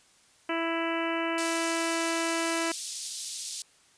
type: harmonic tone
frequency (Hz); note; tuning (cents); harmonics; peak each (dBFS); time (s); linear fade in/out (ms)
331; E4; +7; 1 / 2 / 3 / 4 / 5 / 6 / 7 / 8 / 9; -31 / -34 / -36 / -37 / -38 / -39 / -39 / -40 / -41; 0.49-2.72; 5
type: high-pass noise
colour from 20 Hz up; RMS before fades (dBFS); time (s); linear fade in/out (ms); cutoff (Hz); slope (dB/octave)
pink; -35; 1.38-3.62; 0; 4000; 24
effects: white hiss -61 dBFS RMS until 3.97 s + resampled to 22050 Hz